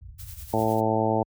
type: low-pass noise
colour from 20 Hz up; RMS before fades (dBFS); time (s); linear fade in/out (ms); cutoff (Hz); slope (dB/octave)
pink; -39; 0.01-0.67; 5; 110; 48
type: noise with tremolo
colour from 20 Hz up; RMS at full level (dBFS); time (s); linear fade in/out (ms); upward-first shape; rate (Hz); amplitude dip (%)
blue; -42; 0.18-0.81; 20; sine; 9.9; 55
type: harmonic tone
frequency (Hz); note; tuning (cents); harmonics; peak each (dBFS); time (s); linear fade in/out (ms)
110.4; A2; +6; 1 / 2 / 3 / 4 / 5 / 6 / 7 / 8; -29 / -29 / -29 / -29 / -29 / -29 / -29 / -29; 0.53-1.23; 5
effects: high-pass 60 Hz 12 dB/octave